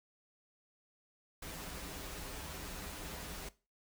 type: noise with comb filter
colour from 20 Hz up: pink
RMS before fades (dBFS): -45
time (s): 1.42-3.49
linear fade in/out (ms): 5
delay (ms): 8.6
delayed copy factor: -0.65
effects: noise-tail reverb RT60 0.3 s tail -18 dB re dry